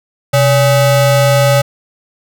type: ring-modulated tone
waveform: square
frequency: 349.2 Hz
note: F4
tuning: in tune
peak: -5 dBFS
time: 0.33-1.62 s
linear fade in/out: 10 ms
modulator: 219 Hz
effects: none